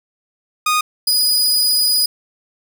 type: tone pair in turn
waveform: sawtooth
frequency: 1236 / 4944 Hz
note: D#6 / D#8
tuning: -12 / -12 cents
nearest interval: 2 octaves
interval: 2400 cents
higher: second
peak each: -10 dBFS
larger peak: neither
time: 0.66-0.81 / 1.07-2.06 s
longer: second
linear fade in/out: 5 ms
effects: none